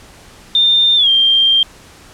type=tone with pitch glide; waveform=sine; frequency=3610 to 3179 Hz; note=A7 to G7; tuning=+44 to +24 cents; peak=-8 dBFS; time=0.55-1.63 s; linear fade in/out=2 ms; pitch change=-220 cents; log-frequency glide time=0.96-1.09 s; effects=pink hiss -41 dBFS RMS until 2.13 s + low-pass 10000 Hz 12 dB/octave